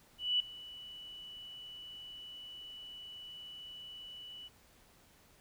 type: tone with ADSR envelope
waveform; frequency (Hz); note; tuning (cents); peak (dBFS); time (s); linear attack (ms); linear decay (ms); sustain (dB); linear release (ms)
sine; 2960; F#7; 0; -26; 0.18-4.49; 220; 3; -20; 24
effects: pink hiss -64 dBFS RMS until 5.4 s